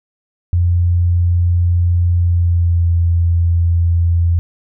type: tone with pitch glide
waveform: sine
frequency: 87.31 to 85.17 Hz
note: F2 to F2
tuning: 0 to -43 cents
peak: -10 dBFS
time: 0.53-4.39 s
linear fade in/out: 0 ms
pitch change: -43 cents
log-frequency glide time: 2.15-2.92 s
effects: none